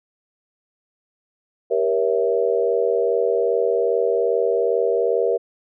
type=chord; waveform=sine; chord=G diminished seventh; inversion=none; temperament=equal with one note detuned; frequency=392 / 471.9 / 554.4 / 659.3 Hz; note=G4 / Bb4 / Db5 / Fb5; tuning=0 / +21 / 0 / 0 cents; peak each=-23 / -19 / -25 / -25 dBFS; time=1.7-5.38 s; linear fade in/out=20 ms; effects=none